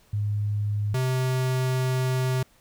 sine / square tone pair in turn, 103.83 / 129.13 Hz, G#2 / C3, 0 / -22 cents, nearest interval major third, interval 378 cents, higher second, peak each -23 dBFS, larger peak neither, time 0.13-0.94 / 0.94-2.43 s, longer second, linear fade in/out 5 ms, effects pink hiss -60 dBFS RMS until 2.6 s

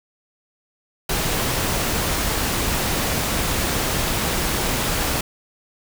pink noise, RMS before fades -22 dBFS, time 1.09-5.21 s, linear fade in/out 5 ms, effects none

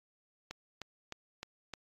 click train, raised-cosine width 0.2 ms, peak -24 dBFS, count 5, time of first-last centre 0.51-1.737 s, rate 3.26 Hz, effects AAC 32 kbps

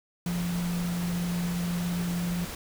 sine tone in noise, 174.61 Hz, F3, in tune, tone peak -27 dBFS, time 0.26-2.45 s, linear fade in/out 2 ms, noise pink, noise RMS -38 dBFS, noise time 0.26-2.55 s, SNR +8 dB, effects none

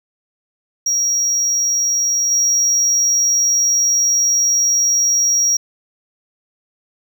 triangle tone with level steps, 5660 Hz, F8, 22 cents sharp, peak -13 / -11 dBFS, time 0.86-5.57 s, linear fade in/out 5 ms, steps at 2.31 s, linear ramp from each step 5 ms, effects none

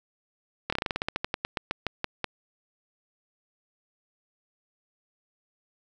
slowing click train, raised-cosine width 0.3 ms, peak -11 dBFS, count 19, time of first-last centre 0.7-2.243 s, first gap 25 ms, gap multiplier 1.13, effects none

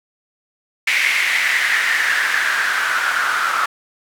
white noise with band-pass filter sweep, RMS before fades -18 dBFS, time 0.87-3.66 s, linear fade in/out 5 ms, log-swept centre 2200 to 1300 Hz, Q 5.4, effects none

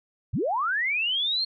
sine linear sweep, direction up, 69.1 to 4292 Hz, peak -23 dBFS, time 0.33-1.45 s, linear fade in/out 10 ms, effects none

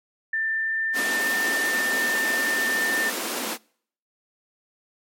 sine tone with pitch glide, 1783 to 1795.4 Hz, A6 to A6, +22 to +34 cents, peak -22 dBFS, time 0.33-3.1 s, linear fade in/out 5 ms, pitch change +12 cents, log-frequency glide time 0.52-1.15 s
pink high-pass noise, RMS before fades -29 dBFS, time 0.93-3.58 s, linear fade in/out 50 ms, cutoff 220 Hz, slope 48 dB/octave
effects noise-tail reverb RT60 0.6 s tail -26 dB re dry + MP3 64 kbps

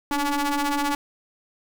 sawtooth ring-modulated tone, 284.2 Hz, C#4, 43 cents sharp, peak -15 dBFS, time 0.11-0.95 s, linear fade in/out 2 ms, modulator 576 Hz, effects 8-bit

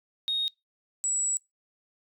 sine tone pair in turn, 3729 / 7824 Hz, A#7 / B8, 0 / -17 cents, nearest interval octave + minor second, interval 1283 cents, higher second, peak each -24 dBFS, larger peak neither, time 0.28-0.48 / 1.04-1.37 s, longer second, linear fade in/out 0 ms, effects noise-tail reverb RT60 0.2 s tail -26 dB re dry + tanh soft clip ceiling -21 dBFS

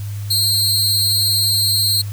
sawtooth tone with amplitude modulation, 4197 Hz, C8, 5 cents sharp, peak -8 dBFS, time 0.3-2.02 s, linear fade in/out 10 ms, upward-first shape sine, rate 275 Hz, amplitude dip 75%, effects added 102 Hz sine -23 dBFS peak until 2.12 s + white hiss -41 dBFS RMS until 2.12 s

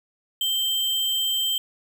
sine tone with sample-and-hold, 3134 Hz, G7, 1 cent flat, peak -21 dBFS, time 0.41-1.58 s, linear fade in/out 2 ms, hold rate 11025 Hz, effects none

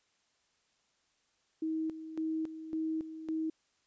sine tone with tremolo, 318.2 Hz, D#4, 39 cents sharp, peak -31 dBFS, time 1.62-3.5 s, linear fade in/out 5 ms, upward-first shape square, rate 1.8 Hz, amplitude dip 70%, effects white hiss -74 dBFS RMS until 3.86 s + resampled to 16000 Hz

